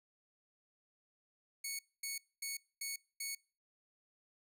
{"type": "tone bursts", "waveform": "10% pulse", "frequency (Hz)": 2217, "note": "C#7", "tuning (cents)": 0, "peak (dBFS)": -30, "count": 5, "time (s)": [1.64, 3.35], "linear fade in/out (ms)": 5, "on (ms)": 150, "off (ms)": 240, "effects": ["noise-tail reverb RT60 0.4 s tail -26 dB re dry"]}